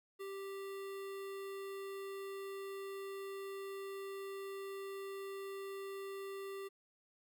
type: tone with notch filter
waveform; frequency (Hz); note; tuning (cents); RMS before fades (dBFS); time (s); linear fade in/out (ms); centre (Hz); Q
square; 392; G4; 0; -45; 0.19-6.69; 20; 5900; 1.8
effects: 13-bit